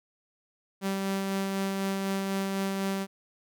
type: tone with tremolo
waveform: sawtooth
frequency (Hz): 194.5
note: G3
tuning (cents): -13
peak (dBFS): -23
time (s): 0.81-3.07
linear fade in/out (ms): 50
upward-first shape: sine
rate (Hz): 4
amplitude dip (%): 25
effects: none